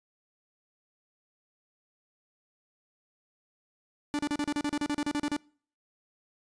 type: tone bursts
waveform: 45% pulse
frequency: 292.8 Hz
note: D4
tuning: 5 cents flat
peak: -27 dBFS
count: 15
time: 4.14-5.365 s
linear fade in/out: 0 ms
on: 49 ms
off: 35 ms
effects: noise-tail reverb RT60 0.5 s tail -26 dB re dry + resampled to 22050 Hz